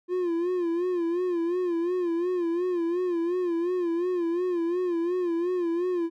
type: tone with vibrato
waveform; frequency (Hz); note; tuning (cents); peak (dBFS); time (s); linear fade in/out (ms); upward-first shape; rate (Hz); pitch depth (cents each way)
triangle; 349.2; F4; 0; -22; 0.08-6.1; 50; sine; 2.8; 84
effects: none